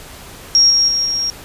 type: tone with level steps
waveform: sine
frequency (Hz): 5588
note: F8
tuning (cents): 0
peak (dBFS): -7 / -10 / -14 / -16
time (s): 0.55-1.3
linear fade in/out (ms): 0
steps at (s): 0.7 / 0.88 / 1.05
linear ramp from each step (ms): 5
effects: pink hiss -36 dBFS RMS until 1.44 s + resampled to 32000 Hz